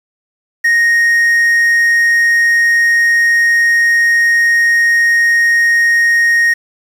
triangle tone with quantisation, 1864.7 Hz, A#6, in tune, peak -6 dBFS, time 0.64-6.54 s, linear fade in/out 10 ms, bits 6, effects none

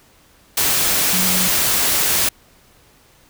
sine tone in noise, 184.2 Hz, F#3, 7 cents flat, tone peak -23 dBFS, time 1.13-1.48 s, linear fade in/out 5 ms, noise white, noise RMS -17 dBFS, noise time 0.57-2.29 s, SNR -9 dB, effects pink hiss -52 dBFS RMS until 3.29 s

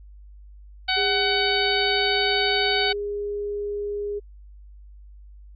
harmonic tone, 751 Hz, F#5, 26 cents sharp, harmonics 1 / 2 / 3 / 4 / 5 / 6, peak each -27 / -27 / -27 / -27 / -27 / -27 dBFS, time 0.88-2.93 s, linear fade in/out 10 ms
sine tone with pitch glide, 405.6 to 410.5 Hz, G#4 to G#4, -41 to -20 cents, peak -25 dBFS, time 0.96-4.2 s, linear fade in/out 20 ms, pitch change +21 cents, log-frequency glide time 1.59-3.35 s
effects added 50 Hz sine -42 dBFS peak until 5.55 s + MP3 64 kbps

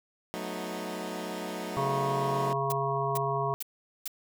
15% pulse chord, B dominant seventh, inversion second, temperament equal with one note detuned, 183.4 / 220 / 246.9 / 311.1 Hz, F#3 / A3 / B3 / D#4, -15 / 0 / 0 / 0 cents, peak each -32 / -33 / -38 / -33 dBFS, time 0.34-2.53 s, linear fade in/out 0 ms
harmonic tone, 137.3 Hz, C#3, 16 cents flat, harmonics 1 / 3 / 5 / 7 / 8, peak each -33 / -33 / -33 / -33 / -33 dBFS, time 1.77-3.54 s, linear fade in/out 0 ms
blue noise bursts, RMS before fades -34 dBFS, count 4, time 2.7-4.078 s, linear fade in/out 2 ms, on 22 ms, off 430 ms
effects none

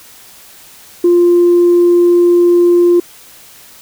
sine tone, 349.2 Hz, F4, in tune, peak -4 dBFS, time 1.04-3 s, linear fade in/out 5 ms, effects tanh soft clip ceiling -2 dBFS + white hiss -39 dBFS RMS until 3.81 s

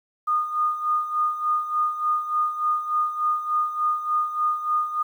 sine tone with tremolo, 1225 Hz, D#6, 27 cents flat, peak -18 dBFS, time 0.27-5.03 s, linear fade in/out 10 ms, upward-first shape sine, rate 3.4 Hz, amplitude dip 70%, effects 9-bit

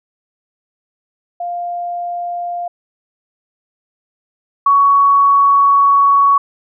sine tone pair in turn, 700 / 1119.9 Hz, F5 / C#6, +4 / +17 cents, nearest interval minor sixth, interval 813 cents, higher second, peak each -19 / -7 dBFS, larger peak second, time 1.4-2.68 / 4.66-6.38 s, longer second, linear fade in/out 5 ms, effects none

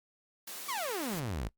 white high-pass noise, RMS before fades -43 dBFS, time 0.47-1.2 s, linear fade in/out 5 ms, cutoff 170 Hz, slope 48 dB/octave
sawtooth exponential sweep, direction down, 1191 to 46.92 Hz, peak -30 dBFS, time 0.68-1.49 s, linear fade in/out 10 ms
effects noise-tail reverb RT60 0.1 s tail -21 dB re dry + Opus 48 kbps

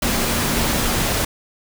sine tone in noise, 233.1 Hz, A#3, in tune, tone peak -28 dBFS, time 0.04-0.98 s, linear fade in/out 5 ms, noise pink, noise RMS -20 dBFS, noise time 0.02-1.25 s, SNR -11 dB, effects none

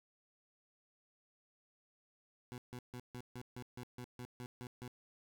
20% pulse tone bursts, 123.6 Hz, B2, 2 cents sharp, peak -40 dBFS, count 12, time 2.52-4.878 s, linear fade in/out 0 ms, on 59 ms, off 150 ms, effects none

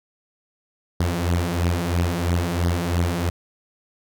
sawtooth beating tone pair, 84.6 / 87.6 Hz, E2 / F2, +45 / +6 cents, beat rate 3 Hz, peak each -20 / -18 dBFS, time 1-3.3 s, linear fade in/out 5 ms, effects none

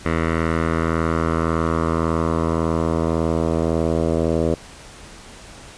10% pulse tone with low-pass filter sweep, 81.8 Hz, E2, 13 cents flat, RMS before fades -20 dBFS, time 0.05-4.55 s, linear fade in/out 10 ms, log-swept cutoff 1900 to 590 Hz, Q 2.2, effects pink hiss -41 dBFS RMS until 5.77 s + resampled to 22050 Hz

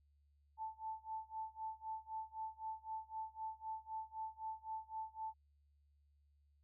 sine tone with tremolo, 880 Hz, A5, in tune, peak -40 dBFS, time 0.57-5.34 s, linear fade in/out 50 ms, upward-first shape sine, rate 3.9 Hz, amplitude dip 95%, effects added 72 Hz sine -70 dBFS peak until 6.63 s

